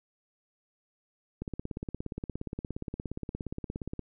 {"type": "click train", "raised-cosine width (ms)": 3, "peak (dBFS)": -22, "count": 45, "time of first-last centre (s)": [1.42, 3.993], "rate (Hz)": 17.1, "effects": []}